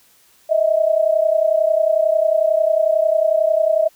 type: tone pair together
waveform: sine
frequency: 622.3 / 653.4 Hz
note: D#5 / E5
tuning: 0 / -15 cents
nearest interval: minor second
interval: 85 cents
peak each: -16 dBFS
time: 0.49-3.89 s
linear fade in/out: 20 ms
effects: white hiss -54 dBFS RMS until 3.95 s